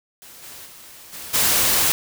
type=noise with level steps; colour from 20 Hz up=white; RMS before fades=-43 / -39 / -43 / -35 / -18 dBFS; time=0.22-1.92 s; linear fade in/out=0 ms; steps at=0.42 / 0.65 / 1.12 / 1.33 s; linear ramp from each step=20 ms; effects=none